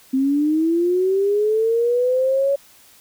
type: linear sweep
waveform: sine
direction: up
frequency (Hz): 260 to 562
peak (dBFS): -15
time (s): 0.13-2.56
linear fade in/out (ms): 10
effects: white hiss -50 dBFS RMS until 3 s